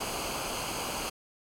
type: noise with comb filter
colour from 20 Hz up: pink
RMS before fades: -34 dBFS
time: 0-1.1 s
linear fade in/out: 10 ms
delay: 0.54 ms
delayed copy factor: -0.65
effects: low-pass 12000 Hz 12 dB/octave